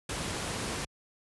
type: noise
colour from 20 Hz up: pink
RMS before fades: -34 dBFS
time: 0.09-0.85 s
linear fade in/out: 5 ms
effects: high-pass 60 Hz 12 dB/octave + resampled to 24000 Hz